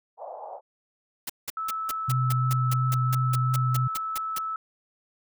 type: band-pass noise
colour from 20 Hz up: white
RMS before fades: -39 dBFS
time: 0.17-0.61 s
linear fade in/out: 50 ms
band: 540 to 860 Hz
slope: 48 dB/octave
type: noise bursts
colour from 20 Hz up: white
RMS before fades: -32 dBFS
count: 16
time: 1.27-4.386 s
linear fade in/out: 5 ms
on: 26 ms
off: 180 ms
type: tone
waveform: sine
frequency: 1307 Hz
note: E6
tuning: 15 cents flat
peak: -28 dBFS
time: 1.57-4.56 s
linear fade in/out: 2 ms
type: tone with vibrato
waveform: sine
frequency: 126.6 Hz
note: B2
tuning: 43 cents sharp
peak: -22 dBFS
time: 2.08-3.88 s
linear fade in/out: 10 ms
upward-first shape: triangle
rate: 2.9 Hz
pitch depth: 18 cents each way
effects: none